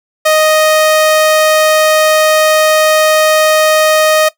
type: tone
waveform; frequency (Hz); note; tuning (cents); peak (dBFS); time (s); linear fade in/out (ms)
sawtooth; 622.3; D#5; 0; -3; 0.25-4.29; 10
effects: noise-tail reverb RT60 0.1 s tail -17 dB re dry